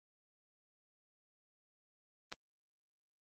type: clicks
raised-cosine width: 0.2 ms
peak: -29 / -22 dBFS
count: 2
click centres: 2.319 / 2.325 s
effects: high-pass 150 Hz 12 dB/octave + Opus 24 kbps